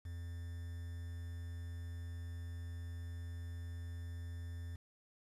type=tone with quantisation; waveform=triangle; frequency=85.3 Hz; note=F2; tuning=40 cents flat; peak=-40 dBFS; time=0.05-4.76 s; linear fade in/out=5 ms; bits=10; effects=resampled to 32000 Hz